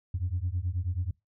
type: beating tone pair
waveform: sine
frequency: 85 / 94.3 Hz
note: F2 / F#2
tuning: -46 / +33 cents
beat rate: 9.3 Hz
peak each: -30 dBFS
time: 0.14-1.11 s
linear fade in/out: 5 ms
effects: noise-tail reverb RT60 0.2 s tail -24 dB re dry + tanh soft clip ceiling -22 dBFS